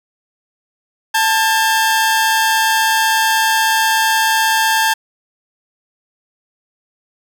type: tone pair together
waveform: sawtooth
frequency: 885 / 1613.7 Hz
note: A5 / G6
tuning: +10 / +50 cents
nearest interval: minor seventh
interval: 1040 cents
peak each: -10 / -13 dBFS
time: 1.14-4.94 s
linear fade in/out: 10 ms
effects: none